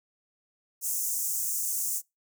pink high-pass noise, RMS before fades -30 dBFS, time 0.81-2.02 s, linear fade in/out 50 ms, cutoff 6300 Hz, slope 48 dB/octave, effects noise-tail reverb RT60 0.2 s tail -24 dB re dry

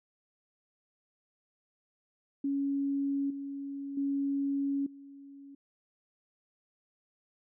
sine tone with level steps, 278.5 Hz, C#4, 8 cents sharp, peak -28 / -36 / -28 / -47 dBFS, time 2.44-5.55 s, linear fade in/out 5 ms, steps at 3.3 / 3.97 / 4.86 s, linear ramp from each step 5 ms, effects none

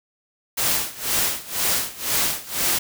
white noise with tremolo, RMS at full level -20 dBFS, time 0.57-2.79 s, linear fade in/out 10 ms, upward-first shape sine, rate 2 Hz, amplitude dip 90%, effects none

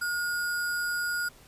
sine tone with sample-and-hold, 1435 Hz, F6, 47 cents sharp, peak -27 dBFS, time 0.01-1.29 s, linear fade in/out 10 ms, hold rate 6300 Hz, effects pink hiss -55 dBFS RMS until 1.47 s + resampled to 32000 Hz

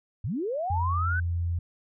sine linear sweep, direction up, 77.6 to 1546 Hz, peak -27 dBFS, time 0.24-1.2 s, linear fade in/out 5 ms
sine tone with pitch glide, 87.3 to 85.7 Hz, F2 to F2, 0 to -32 cents, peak -25 dBFS, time 0.7-1.59 s, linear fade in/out 5 ms, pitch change -32 cents, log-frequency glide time 0.86-1.17 s
effects none

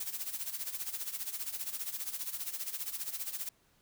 blue noise with tremolo, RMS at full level -36 dBFS, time 0-3.49 s, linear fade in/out 5 ms, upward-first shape sine, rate 15 Hz, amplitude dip 75%, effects pink hiss -69 dBFS RMS until 3.81 s

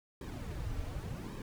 brown noise with flanger, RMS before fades -40 dBFS, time 0.21-1.42 s, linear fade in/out 2 ms, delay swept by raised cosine 1.4 to 5.6 ms, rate 0.88 Hz, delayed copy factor -0.7, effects none

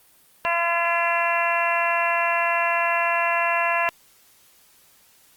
harmonic tone, 340.4 Hz, F4, 44 cents flat, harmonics 2 / 3 / 4 / 5 / 6 / 7 / 8, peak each -25 / -24 / -32 / -27 / -30 / -31 / -26 dBFS, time 0.45-3.89 s, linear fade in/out 0 ms, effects white hiss -56 dBFS RMS until 5.36 s + Opus 32 kbps

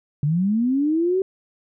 sine linear sweep, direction up, 138.59 to 387.4 Hz, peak -17 dBFS, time 0.23-1.22 s, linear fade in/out 2 ms, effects none

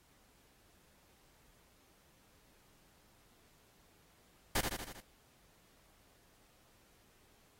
pink noise with echo, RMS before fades -33 dBFS, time 4.55-4.61 s, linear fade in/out 5 ms, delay 79 ms, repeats 5, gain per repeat -4 dB, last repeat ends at 5.005 s, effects pink hiss -68 dBFS RMS until 7.59 s + AAC 48 kbps

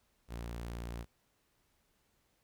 sawtooth tone, 58.27 Hz, A#1, in tune, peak -36 dBFS, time 0.28-1.06 s, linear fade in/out 50 ms, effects pink hiss -75 dBFS RMS until 2.43 s

